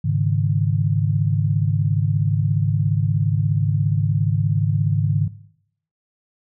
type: chord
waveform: sine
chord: Ab suspended fourth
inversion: none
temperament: equal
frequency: 103.83 / 138.59 / 155.56 Hz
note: Ab2 / Db3 / Eb3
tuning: 0 / 0 / 0 cents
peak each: -21 dBFS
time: 0.04-5.28 s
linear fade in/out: 10 ms
effects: noise-tail reverb RT60 0.7 s tail -17 dB re dry